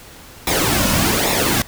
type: noise with flanger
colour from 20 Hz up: pink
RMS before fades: -17 dBFS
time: 0.47-1.62 s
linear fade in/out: 2 ms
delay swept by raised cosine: 0.65 to 2.55 ms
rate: 1.2 Hz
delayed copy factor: -0.65
effects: pink hiss -40 dBFS RMS until 1.67 s